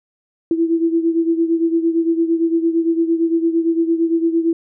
sine beating tone pair, 329.6 / 338.4 Hz, E4 / E4, 0 / +45 cents, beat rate 8.8 Hz, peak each -15 / -20 dBFS, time 0.51-4.53 s, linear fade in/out 2 ms, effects none

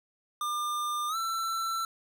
square tone with pitch glide, 1200 to 1339.2 Hz, D6 to E6, +37 to +27 cents, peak -30 dBFS, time 0.41-1.85 s, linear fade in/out 2 ms, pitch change +190 cents, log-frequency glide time 1.08-1.16 s, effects none

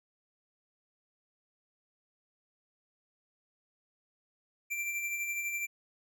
square tone with tremolo, 2354 Hz, D7, 3 cents sharp, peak -32 dBFS, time 4.7-5.67 s, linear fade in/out 20 ms, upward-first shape sine, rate 12 Hz, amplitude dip 40%, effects none

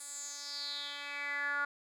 10% pulse tone with band-pass filter sweep, 286.7 Hz, D4, 42 cents flat, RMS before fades -39 dBFS, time 0-1.65 s, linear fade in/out 5 ms, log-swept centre 9000 to 1400 Hz, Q 5.8, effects none

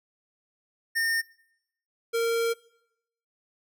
square tone pair in turn, 1822 / 461.6 Hz, A#6 / A#4, -40 / -17 cents, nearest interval 2 octaves, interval 2377 cents, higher first, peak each -24 dBFS, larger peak neither, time 0.95-1.22 / 2.13-2.54 s, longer second, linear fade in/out 20 ms, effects noise-tail reverb RT60 0.8 s tail -22 dB re dry

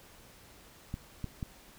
clicks, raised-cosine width 5 ms, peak -23 dBFS, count 3, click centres 0.941 / 1.243 / 1.428 s, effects pink hiss -56 dBFS RMS until 1.78 s

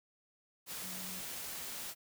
sine tone in noise, 185 Hz, F#3, in tune, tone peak -49 dBFS, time 0.81-1.23 s, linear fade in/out 50 ms, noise white, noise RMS -43 dBFS, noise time 0.66-1.95 s, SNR -9 dB, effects none

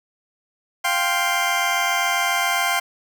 20% pulse chord, F suspended second, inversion none, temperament just, 698.5 / 785.8 / 1047.7 Hz, F5 / G5 / C6, 0 / +4 / +2 cents, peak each -19 dBFS, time 0.84-2.8 s, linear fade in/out 10 ms, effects 8-bit

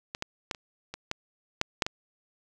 clicks, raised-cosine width 0.2 ms, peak -17 / -14 / -12 / -25 / -20 / -13 / -7 / -6 / -13 dBFS, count 9, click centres 0.149 / 0.224 / 0.512 / 0.548 / 0.94 / 1.114 / 1.614 / 1.822 / 1.865 s, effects none

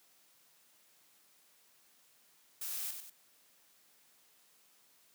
blue noise with echo, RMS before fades -40 dBFS, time 2.61-2.91 s, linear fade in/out 5 ms, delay 95 ms, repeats 2, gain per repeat -6 dB, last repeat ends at 3.1 s, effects white hiss -67 dBFS RMS until 5.14 s + high-pass 150 Hz 12 dB/octave

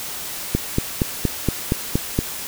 click train, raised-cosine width 3 ms, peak -4 dBFS, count 8, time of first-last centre 0.55-2.189 s, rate 4.27 Hz, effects white hiss -30 dBFS RMS until 2.47 s

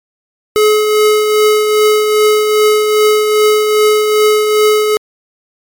square tone with tremolo, 425.7 Hz, G#4, 43 cents sharp, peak -6 dBFS, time 0.56-4.97 s, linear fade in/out 0 ms, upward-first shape triangle, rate 2.5 Hz, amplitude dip 45%, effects MP3 96 kbps

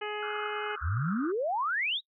harmonic tone, 420 Hz, G#4, 19 cents sharp, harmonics 1 / 2 / 3 / 4 / 5 / 6 / 7, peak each -36 / -39 / -41 / -42 / -43 / -44 / -44 dBFS, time 0.01-0.76 s, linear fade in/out 10 ms
pink band-pass noise, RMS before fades -39 dBFS, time 0.22-1.32 s, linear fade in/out 5 ms, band 1200 to 1500 Hz, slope 96 dB/octave
sine exponential sweep, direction up, 69.3 to 3951 Hz, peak -27 dBFS, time 0.81-2.01 s, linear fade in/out 50 ms
effects noise-tail reverb RT60 0.1 s tail -24 dB re dry

